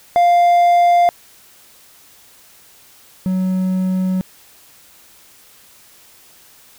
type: tone pair in turn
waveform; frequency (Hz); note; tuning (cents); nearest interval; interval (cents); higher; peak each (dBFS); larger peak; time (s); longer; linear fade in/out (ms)
triangle; 698.5 / 186.19; F5 / F#3; 0 / +11; octave + major seventh; 2289; first; -7 / -13; first; 0.16-1.09 / 3.26-4.21; second; 0
effects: white hiss -47 dBFS RMS until 6.78 s